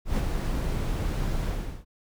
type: noise with ADSR envelope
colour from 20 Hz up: brown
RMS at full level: -23 dBFS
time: 0.05-1.85 s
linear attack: 120 ms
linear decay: 43 ms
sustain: -4 dB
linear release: 390 ms
effects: none